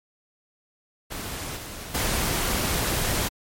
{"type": "noise with level steps", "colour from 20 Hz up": "pink", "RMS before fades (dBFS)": [-33, -37, -25], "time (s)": [1.1, 3.29], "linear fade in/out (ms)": 20, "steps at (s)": [1.56, 1.94], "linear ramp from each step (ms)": 10, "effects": ["MP3 64 kbps"]}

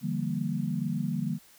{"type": "chord", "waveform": "sine", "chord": "E half-diminished seventh", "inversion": "third", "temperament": "equal with one note detuned", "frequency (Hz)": [146.83, 168.96, 196, 233.1], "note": ["D3", "E3", "G3", "Bb3"], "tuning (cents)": [0, 43, 0, 0], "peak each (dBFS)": -33, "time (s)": [0.01, 1.39], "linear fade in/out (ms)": 50, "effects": ["white hiss -57 dBFS RMS until 1.58 s"]}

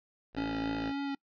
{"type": "tone", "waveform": "5% pulse", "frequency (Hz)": 55, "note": "A1", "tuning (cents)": 0, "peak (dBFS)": -26, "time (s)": [0.33, 0.93], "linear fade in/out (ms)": 50}
{"type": "tone with vibrato", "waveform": "square", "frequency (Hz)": 278.5, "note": "C#4", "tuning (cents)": 8, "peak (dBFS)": -33, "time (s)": [0.37, 1.15], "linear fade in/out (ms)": 5, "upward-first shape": "sine", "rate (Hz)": 3.5, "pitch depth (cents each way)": 14}
{"effects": ["noise-tail reverb RT60 0.1 s tail -26 dB re dry", "resampled to 11025 Hz"]}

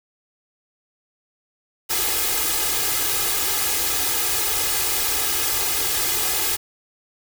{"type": "noise with comb filter", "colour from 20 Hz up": "white", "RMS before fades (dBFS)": -22, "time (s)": [1.89, 6.57], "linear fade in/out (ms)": 20, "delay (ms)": 2.4, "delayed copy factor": 1, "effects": []}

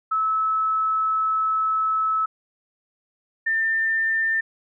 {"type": "tone pair in turn", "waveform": "sine", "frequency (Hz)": [1300, 1795.9], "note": ["E6", "A6"], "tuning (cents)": [-24, 35], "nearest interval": "tritone", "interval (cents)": 559, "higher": "second", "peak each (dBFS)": [-19, -19], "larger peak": "neither", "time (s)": [[0.11, 2.26], [3.46, 4.41]], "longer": "first", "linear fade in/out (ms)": 10, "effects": []}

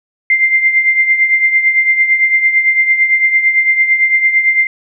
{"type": "tone with tremolo", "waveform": "sine", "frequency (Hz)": 2093, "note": "C7", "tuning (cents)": 0, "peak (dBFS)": -5, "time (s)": [0.3, 4.67], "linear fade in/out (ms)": 2, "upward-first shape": "triangle", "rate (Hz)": 8.9, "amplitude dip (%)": 70, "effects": []}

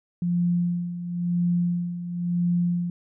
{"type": "tone with tremolo", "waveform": "sine", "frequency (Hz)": 174.61, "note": "F3", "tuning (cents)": 0, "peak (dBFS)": -19, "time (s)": [0.22, 2.9], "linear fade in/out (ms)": 2, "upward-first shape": "sine", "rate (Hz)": 0.97, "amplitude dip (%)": 70, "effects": []}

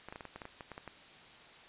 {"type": "clicks", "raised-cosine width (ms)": 0.5, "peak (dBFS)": -29, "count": 12, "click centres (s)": [0.086, 0.125, 0.159, 0.208, 0.253, 0.36, 0.418, 0.454, 0.608, 0.717, 0.779, 0.877], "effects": ["white hiss -55 dBFS RMS until 1.68 s", "resampled to 8000 Hz"]}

